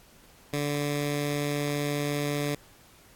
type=tone with notch filter; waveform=10% pulse; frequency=145.4 Hz; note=D3; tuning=17 cents flat; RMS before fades=-29 dBFS; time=0.53-2.55 s; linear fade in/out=5 ms; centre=850 Hz; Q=1.6; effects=pink hiss -56 dBFS RMS until 3.15 s + AAC 64 kbps